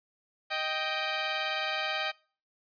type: tone pair together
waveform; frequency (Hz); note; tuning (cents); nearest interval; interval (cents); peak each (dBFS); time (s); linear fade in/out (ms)
10% pulse; 623.5 / 784; D#5 / G5; +3 / 0; major third; 397; -24; 0.5-2.12; 20
effects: noise-tail reverb RT60 0.4 s tail -24 dB re dry + resampled to 11025 Hz